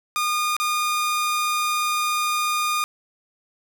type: tone with dropouts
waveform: sawtooth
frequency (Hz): 1219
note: D#6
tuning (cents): -36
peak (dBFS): -17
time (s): 0.16-2.84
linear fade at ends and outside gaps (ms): 0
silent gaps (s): 0.566-0.6
effects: none